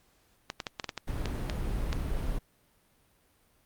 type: clicks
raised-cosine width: 0.2 ms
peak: -16 dBFS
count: 10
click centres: 0.501 / 0.602 / 0.668 / 0.798 / 0.843 / 0.892 / 0.977 / 1.257 / 1.498 / 1.929 s
type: noise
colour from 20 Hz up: brown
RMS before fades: -32 dBFS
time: 1.07-2.39 s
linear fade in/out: 10 ms
effects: pink hiss -67 dBFS RMS until 3.65 s + Opus 48 kbps